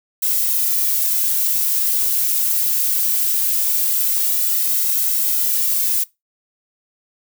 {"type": "noise with flanger", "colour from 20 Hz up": "violet", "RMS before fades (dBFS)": -18, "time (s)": [0.22, 6.04], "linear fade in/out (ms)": 10, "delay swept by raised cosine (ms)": [1.7, 3], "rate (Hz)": 0.21, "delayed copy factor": -0.55, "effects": ["noise-tail reverb RT60 0.2 s tail -21 dB re dry"]}